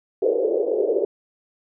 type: band-pass noise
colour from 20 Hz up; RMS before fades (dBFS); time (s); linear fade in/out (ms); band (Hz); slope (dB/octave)
white; -21; 0.22-1.05; 2; 380 to 510; 48
effects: none